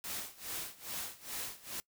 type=noise with tremolo; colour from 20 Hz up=white; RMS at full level=-39 dBFS; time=0.04-1.8 s; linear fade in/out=0 ms; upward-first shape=sine; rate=2.4 Hz; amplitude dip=90%; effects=noise-tail reverb RT60 0.1 s tail -23 dB re dry